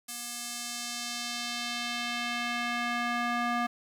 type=tone with band-pass filter sweep; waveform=square; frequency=239.2 Hz; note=A#3; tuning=45 cents sharp; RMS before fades=-33 dBFS; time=0.08-3.67 s; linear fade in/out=10 ms; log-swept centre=10000 to 1200 Hz; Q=1; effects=9-bit